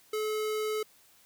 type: tone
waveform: square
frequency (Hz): 430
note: A4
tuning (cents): -40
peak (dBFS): -30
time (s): 0.13-0.83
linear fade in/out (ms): 5
effects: white hiss -61 dBFS RMS until 1.25 s